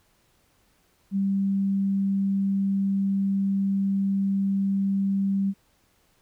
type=tone; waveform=sine; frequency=196 Hz; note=G3; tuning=in tune; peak=-21 dBFS; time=1.11-5.54 s; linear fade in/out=50 ms; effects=pink hiss -65 dBFS RMS until 6.21 s